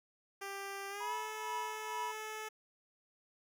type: tone with pitch glide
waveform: 10% pulse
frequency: 395 to 433.2 Hz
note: G4 to A4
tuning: +13 to -27 cents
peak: -33 dBFS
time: 0.41-2.49 s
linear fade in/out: 10 ms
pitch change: +160 cents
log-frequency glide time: 0.89-1.14 s
type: tone with tremolo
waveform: triangle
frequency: 974 Hz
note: B5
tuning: 24 cents flat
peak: -34 dBFS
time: 1-2.12 s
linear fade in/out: 10 ms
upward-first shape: triangle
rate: 2.2 Hz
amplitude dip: 90%
effects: none